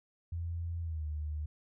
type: tone with pitch glide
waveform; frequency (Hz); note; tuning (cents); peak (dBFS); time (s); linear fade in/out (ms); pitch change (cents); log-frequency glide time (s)
sine; 84.6 to 75.81; E2 to D#2; +45 to -44; -34; 0.32-1.46; 5; -189; 0.81-1.06
effects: none